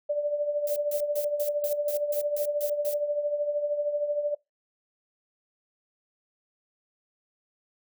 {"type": "tone with tremolo", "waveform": "sine", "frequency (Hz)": 587.3, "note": "D5", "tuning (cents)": 0, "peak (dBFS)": -22, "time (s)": [0.09, 4.35], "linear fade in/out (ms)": 10, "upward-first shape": "triangle", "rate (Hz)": 13, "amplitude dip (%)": 65}
{"type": "noise bursts", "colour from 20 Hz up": "violet", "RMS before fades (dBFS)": -36, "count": 10, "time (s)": [0.67, 2.94], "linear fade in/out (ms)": 2, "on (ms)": 92, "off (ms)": 150}
{"effects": ["noise-tail reverb RT60 0.2 s tail -24 dB re dry"]}